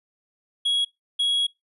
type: tone bursts at uneven times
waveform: triangle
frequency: 3322 Hz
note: G#7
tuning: in tune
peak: -18 dBFS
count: 2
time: 0.65-0.85 / 1.19-1.47 s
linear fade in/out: 10 ms
effects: noise-tail reverb RT60 0.2 s tail -24 dB re dry + resampled to 32000 Hz